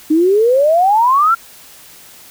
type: exponential sweep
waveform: sine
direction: up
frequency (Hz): 301 to 1396.9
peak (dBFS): -8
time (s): 0.1-1.35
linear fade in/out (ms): 10
effects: white hiss -40 dBFS RMS until 2.3 s